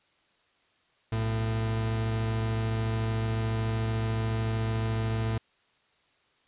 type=tone pair together; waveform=40% pulse; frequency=62.7 / 111.65 Hz; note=B1 / A2; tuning=+27 / +26 cents; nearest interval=minor seventh; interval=999 cents; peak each=-36 / -26 dBFS; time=1.12-5.38 s; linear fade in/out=5 ms; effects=white hiss -67 dBFS RMS until 6.47 s + resampled to 8000 Hz